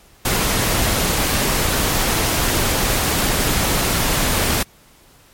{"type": "noise", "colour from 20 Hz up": "pink", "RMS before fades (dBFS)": -18, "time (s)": [0.25, 4.63], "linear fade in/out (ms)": 5, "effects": ["pink hiss -50 dBFS RMS until 5.33 s", "MP3 64 kbps"]}